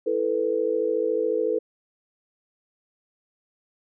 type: chord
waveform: sine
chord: E suspended fourth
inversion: none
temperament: equal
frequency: 329.6 / 440 / 493.9 Hz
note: E4 / A4 / B4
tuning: 0 / 0 / 0 cents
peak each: -30 / -24 / -25 dBFS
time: 0.06-1.59 s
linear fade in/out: 10 ms
effects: none